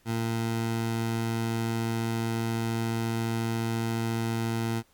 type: tone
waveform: 20% pulse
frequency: 114.3 Hz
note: A#2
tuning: 34 cents flat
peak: -22 dBFS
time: 0.05-4.83 s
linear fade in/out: 50 ms
effects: pink hiss -64 dBFS RMS until 4.93 s + Opus 48 kbps